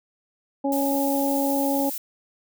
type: harmonic tone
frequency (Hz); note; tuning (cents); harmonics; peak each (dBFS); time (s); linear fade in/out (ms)
277.2; C#4; 0; 1 / 2 / 3; -23 / -26 / -28; 0.64-1.9; 10
type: noise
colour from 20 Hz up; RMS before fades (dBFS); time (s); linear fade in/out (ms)
violet; -31; 0.72-1.98; 2
effects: none